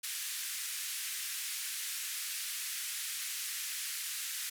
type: band-pass noise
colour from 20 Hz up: white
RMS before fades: -39 dBFS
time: 0.03-4.5 s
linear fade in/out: 10 ms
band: 1600 to 13000 Hz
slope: 24 dB/octave
effects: none